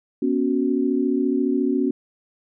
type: chord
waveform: sine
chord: B suspended second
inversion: none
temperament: equal with one note detuned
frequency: 242.8 / 277.2 / 370 Hz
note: B3 / C#4 / F#4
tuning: -29 / 0 / 0 cents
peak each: -23 / -21 / -24 dBFS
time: 0.22-1.91 s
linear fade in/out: 5 ms
effects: none